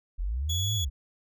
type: linear two-way sweep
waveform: sine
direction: up then down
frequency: 38.23 to 113.2 to 54.4 Hz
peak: -27 dBFS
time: 0.18-0.9 s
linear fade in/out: 20 ms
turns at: 0.75 s
type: tone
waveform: 30% pulse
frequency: 3381 Hz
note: G#7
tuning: 30 cents sharp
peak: -27 dBFS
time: 0.49-0.85 s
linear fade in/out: 10 ms
effects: none